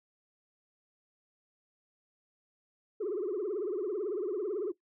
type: tone with vibrato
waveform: sine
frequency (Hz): 392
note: G4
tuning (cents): 0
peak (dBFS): -29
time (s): 3-4.72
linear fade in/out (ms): 10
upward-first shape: triangle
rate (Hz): 18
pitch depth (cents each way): 260
effects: noise-tail reverb RT60 0.1 s tail -17 dB re dry + tanh soft clip ceiling -28 dBFS